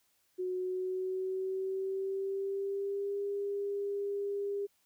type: tone with pitch glide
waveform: sine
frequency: 366.9 to 402.4 Hz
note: F#4 to G4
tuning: -15 to +45 cents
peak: -32 dBFS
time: 0.38-4.67 s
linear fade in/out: 20 ms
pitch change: +160 cents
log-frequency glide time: 0.55-3.19 s
effects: white hiss -73 dBFS RMS until 4.85 s